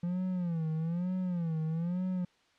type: tone with vibrato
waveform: triangle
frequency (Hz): 171.1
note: F3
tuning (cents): -35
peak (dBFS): -28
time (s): 0.03-2.25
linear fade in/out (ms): 5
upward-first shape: sine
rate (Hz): 1.1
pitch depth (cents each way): 140
effects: white hiss -67 dBFS RMS until 2.58 s + low-pass 4000 Hz 12 dB/octave